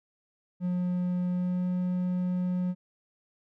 triangle tone with pitch glide, 179.3 to 180.76 Hz, F3 to F#3, +46 to -40 cents, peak -24 dBFS, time 0.6-2.75 s, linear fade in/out 50 ms, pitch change +14 cents, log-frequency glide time 1.28-1.65 s, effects none

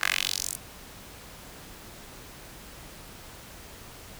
10% pulse tone with high-pass filter sweep, 46.25 Hz, F#1, in tune, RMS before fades -29 dBFS, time 0.01-0.56 s, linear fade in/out 10 ms, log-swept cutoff 1500 to 9100 Hz, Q 2.2, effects pink hiss -46 dBFS RMS until 4.19 s

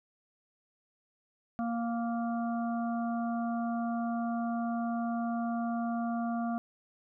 harmonic tone, 233.1 Hz, A#3, in tune, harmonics 1 / 3 / 5 / 6, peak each -31 / -36 / -43 / -47 dBFS, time 1.59-6.58 s, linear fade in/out 0 ms, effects none

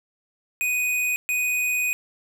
square tone bursts at uneven times, 2489 Hz, D#7, in tune, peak -22 dBFS, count 2, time 0.61-1.16 / 1.29-1.93 s, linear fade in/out 0 ms, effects none

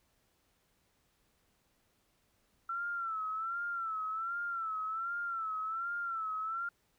sine tone with vibrato, 1340 Hz, E6, 28 cents sharp, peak -34 dBFS, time 2.69-6.69 s, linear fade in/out 5 ms, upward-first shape sine, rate 1.3 Hz, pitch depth 84 cents each way, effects pink hiss -74 dBFS RMS until 6.98 s

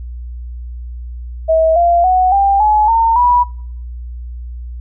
sine tone with pitch steps, 644 / 690.2 / 739.8 / 792.9 / 849.8 / 910.8 / 976.1 Hz, E5 / F5 / F#5 / G5 / G#5 / A#5 / B5, -41 / -21 / 0 / +20 / +40 / -40 / -21 cents, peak -8 dBFS, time 1.48-3.44 s, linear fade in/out 20 ms, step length 280 ms, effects noise-tail reverb RT60 0.7 s tail -25 dB re dry + added 60 Hz sine -24 dBFS peak until 4.8 s

